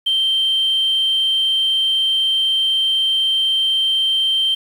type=tone; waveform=sine; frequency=3136 Hz; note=G7; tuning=in tune; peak=-13 dBFS; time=0.06-4.55 s; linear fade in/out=10 ms; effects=tanh soft clip ceiling -10 dBFS + 7-bit